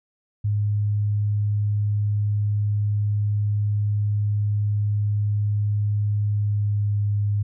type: tone with pitch glide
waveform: sine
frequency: 103.83 to 102.82 Hz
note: G#2 to G#2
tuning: 0 to -17 cents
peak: -19 dBFS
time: 0.44-7.43 s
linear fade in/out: 10 ms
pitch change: -17 cents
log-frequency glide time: 6.28-7.06 s
effects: none